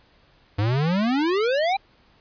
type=exponential sweep; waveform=square; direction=up; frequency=98 to 812 Hz; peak=-20 dBFS; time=0.58-1.77 s; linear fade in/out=10 ms; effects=pink hiss -58 dBFS RMS until 2.2 s + resampled to 11025 Hz